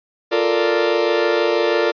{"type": "chord", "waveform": "40% pulse", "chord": "Bb major seventh", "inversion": "second", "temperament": "equal", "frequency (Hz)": [349.2, 440, 466.2, 587.3], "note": ["F4", "A4", "Bb4", "D5"], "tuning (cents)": [0, 0, 0, 0], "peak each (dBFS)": -20, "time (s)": [0.31, 1.92], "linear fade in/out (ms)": 20, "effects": ["resampled to 11025 Hz"]}